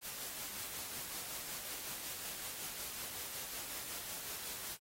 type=noise with tremolo; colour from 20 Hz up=white; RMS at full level=-43 dBFS; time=0.01-4.78 s; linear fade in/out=50 ms; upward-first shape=sine; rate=5.4 Hz; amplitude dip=30%; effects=AAC 48 kbps